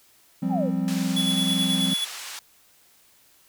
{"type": "chord", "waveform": "triangle", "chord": "F suspended second", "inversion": "none", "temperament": "just", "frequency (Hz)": [174.61, 196.44, 261.9], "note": ["F3", "G3", "C4"], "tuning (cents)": [0, 4, 2], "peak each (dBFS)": -25, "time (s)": [0.42, 1.94], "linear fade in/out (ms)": 10}
{"type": "exponential sweep", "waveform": "sine", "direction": "down", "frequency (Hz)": [880, 449.8], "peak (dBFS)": -25, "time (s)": [0.49, 0.71], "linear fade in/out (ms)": 50}
{"type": "band-pass noise", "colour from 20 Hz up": "white", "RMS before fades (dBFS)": -37, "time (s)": [0.88, 2.39], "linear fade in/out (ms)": 0, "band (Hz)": [870, 7000], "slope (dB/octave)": 12}
{"type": "tone with tremolo", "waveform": "square", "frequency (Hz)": 3400, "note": "G#7", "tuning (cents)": 40, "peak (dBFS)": -23, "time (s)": [1.16, 2.05], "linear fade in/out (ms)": 10, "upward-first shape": "square", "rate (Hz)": 9.3, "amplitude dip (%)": 35}
{"effects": ["white hiss -58 dBFS RMS until 3.48 s"]}